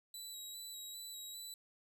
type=tone with vibrato; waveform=20% pulse; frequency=3907 Hz; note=B7; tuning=19 cents flat; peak=-40 dBFS; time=0.14-1.54 s; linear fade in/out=2 ms; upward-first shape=square; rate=2.5 Hz; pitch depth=28 cents each way; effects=none